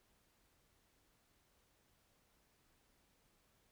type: silence
effects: pink hiss -75 dBFS RMS until 3.71 s